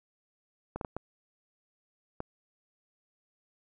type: clicks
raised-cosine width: 1 ms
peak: -21 dBFS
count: 5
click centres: 0.76 / 0.812 / 0.848 / 0.966 / 2.204 s
effects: none